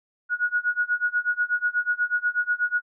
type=tone with tremolo; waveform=sine; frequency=1454 Hz; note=F#6; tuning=31 cents flat; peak=-18 dBFS; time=0.29-2.82 s; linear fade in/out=50 ms; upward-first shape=sine; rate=8.2 Hz; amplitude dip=95%; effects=none